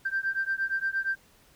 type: beating tone pair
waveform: sine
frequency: 1568 / 1576.6 Hz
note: G6 / G6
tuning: 0 / +9 cents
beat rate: 8.6 Hz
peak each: -29 dBFS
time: 0.05-1.16 s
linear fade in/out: 10 ms
effects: tanh soft clip ceiling -19 dBFS + pink hiss -60 dBFS RMS until 1.55 s